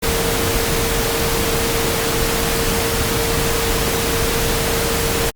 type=tone in noise; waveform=sine; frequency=459.1 Hz; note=A#4; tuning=26 cents flat; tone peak=-23 dBFS; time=0.02-5.31 s; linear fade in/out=20 ms; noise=pink; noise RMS=-19 dBFS; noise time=0.02-5.31 s; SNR=-7 dB; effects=Opus 48 kbps